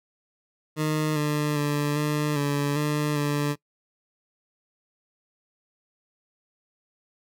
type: tone with pitch steps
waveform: 20% pulse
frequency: 154.1 / 149.2 / 146.4 / 149.5 / 143.5 / 149.2 / 145.9 Hz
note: D#3 / D3 / D3 / D3 / D3 / D3 / D3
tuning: -16 / +28 / -5 / +31 / -40 / +28 / -11 cents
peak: -18 dBFS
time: 0.76-3.56 s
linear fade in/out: 50 ms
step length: 400 ms
effects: noise-tail reverb RT60 0.1 s tail -22 dB re dry